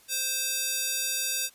square tone with high-pass filter, 523.3 Hz, C5, in tune, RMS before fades -29 dBFS, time 0.08-1.5 s, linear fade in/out 50 ms, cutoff 4300 Hz, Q 0.64, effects white hiss -58 dBFS RMS until 1.54 s + resampled to 32000 Hz

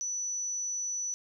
sine tone, 5950 Hz, F#8, 9 cents sharp, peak -31 dBFS, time 0.01-1.14 s, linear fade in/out 0 ms, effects none

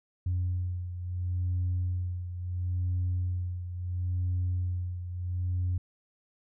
sine beating tone pair, 89.7 / 90.43 Hz, F2 / F#2, +47 / -39 cents, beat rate 0.73 Hz, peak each -28 / -34 dBFS, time 0.26-5.78 s, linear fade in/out 5 ms, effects tanh soft clip ceiling -23 dBFS

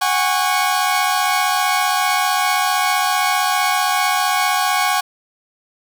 sawtooth chord, F# suspended second, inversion none, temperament equal with one note detuned, 740 / 815.4 / 1108.7 Hz, F#5 / G#5 / C#6, 0 / -32 / 0 cents, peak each -16 dBFS, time 0.01-5.01 s, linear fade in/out 10 ms, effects none

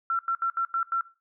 sine tone bursts at uneven times, 1354 Hz, E6, 46 cents sharp, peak -23 dBFS, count 6, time 0.1-0.19 / 0.28-0.35 / 0.42-0.5 / 0.57-0.65 / 0.74-0.83 / 0.92-1.01 s, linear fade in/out 2 ms, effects noise-tail reverb RT60 0.3 s tail -18 dB re dry

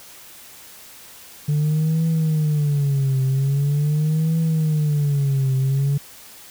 sine tone with vibrato, 146.83 Hz, D3, in tune, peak -14 dBFS, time 1.48-5.98 s, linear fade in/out 10 ms, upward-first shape triangle, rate 0.43 Hz, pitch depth 190 cents each way, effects tanh soft clip ceiling -15 dBFS + white hiss -43 dBFS RMS until 6.5 s

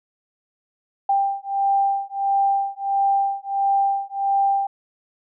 sine beating tone pair, 790 / 791.5 Hz, G5 / G5, +13 / +17 cents, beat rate 1.5 Hz, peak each -21 dBFS, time 1.09-4.67 s, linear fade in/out 5 ms, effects none

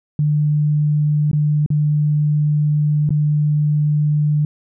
sine tone with dropouts, 149.4 Hz, D3, 30 cents sharp, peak -13 dBFS, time 0.19-4.45 s, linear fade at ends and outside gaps 2 ms, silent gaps 1.314-1.331 / 1.662-1.703 / 3.092-3.105 s, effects none

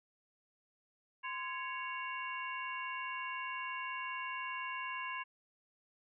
harmonic tone with a mistuned harmonic, 554.4 Hz, C#5, in tune, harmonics 2 / 3 / 4 / 5, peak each -41 / -45 / -45 / -45 dBFS, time 1.23-5.24 s, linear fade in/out 20 ms, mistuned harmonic 2, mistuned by -120 cents, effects none

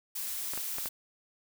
blue noise, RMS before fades -36 dBFS, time 0.15-0.89 s, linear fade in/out 10 ms
clicks, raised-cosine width 0.5 ms, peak -24 dBFS, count 4, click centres 0.536 / 0.576 / 0.784 / 0.858 s
effects none

